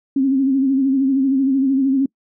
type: tone with vibrato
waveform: sine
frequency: 269.1 Hz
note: C4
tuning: 49 cents sharp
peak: -13 dBFS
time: 0.16-2.06 s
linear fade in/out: 5 ms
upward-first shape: sine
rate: 13 Hz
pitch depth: 57 cents each way
effects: noise-tail reverb RT60 0.1 s tail -25 dB re dry